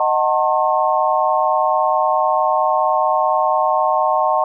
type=chord; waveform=sine; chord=D# diminished seventh; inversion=none; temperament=just; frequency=622.3 / 746.7 / 896 / 1075.3 Hz; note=D#5 / F#5 / A5 / C6; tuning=0 / +16 / +31 / +47 cents; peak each=-19 dBFS; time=0-4.44 s; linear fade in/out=2 ms; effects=none